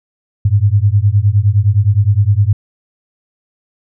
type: beating tone pair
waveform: sine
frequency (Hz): 97.6 / 107.3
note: G2 / A2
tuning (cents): -7 / -43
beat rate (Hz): 9.7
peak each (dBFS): -11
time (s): 0.45-2.53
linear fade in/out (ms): 5
effects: none